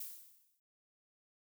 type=noise with exponential decay; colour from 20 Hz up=violet; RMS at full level=-42 dBFS; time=0-0.6 s; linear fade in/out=5 ms; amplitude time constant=130 ms; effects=none